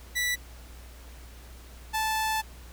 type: tone pair in turn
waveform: sawtooth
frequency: 1966 / 875.8 Hz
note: B6 / A5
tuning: -8 / -8 cents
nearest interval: octave + major second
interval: 1400 cents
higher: first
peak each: -22 dBFS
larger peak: neither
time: 0.15-0.36 / 1.93-2.42 s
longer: second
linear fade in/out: 20 ms
effects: added 60 Hz sine -45 dBFS peak until 2.72 s + pink hiss -52 dBFS RMS until 2.72 s